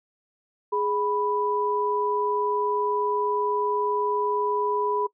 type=tone pair together; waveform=sine; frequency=415.9 / 987.8 Hz; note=G#4 / B5; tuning=+2 / 0 cents; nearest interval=octave + minor third; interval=1498 cents; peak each=-25 dBFS; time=0.72-5.07 s; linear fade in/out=10 ms; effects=noise-tail reverb RT60 0.1 s tail -21 dB re dry